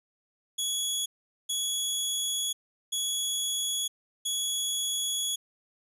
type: tone bursts at uneven times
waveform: 20% pulse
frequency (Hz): 3363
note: G#7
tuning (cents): +21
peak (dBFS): -22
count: 4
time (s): 0.58-1.06 / 1.49-2.53 / 2.92-3.88 / 4.25-5.36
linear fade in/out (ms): 10
effects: none